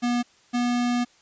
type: tone pair in turn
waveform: square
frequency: 241.9 / 242.9 Hz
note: B3 / B3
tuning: -36 / -29 cents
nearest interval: unison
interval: 7 cents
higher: second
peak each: -22 dBFS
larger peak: neither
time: 0.02-0.23 / 0.53-1.05 s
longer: second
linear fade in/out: 20 ms
effects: white hiss -58 dBFS RMS until 1.21 s + resampled to 16000 Hz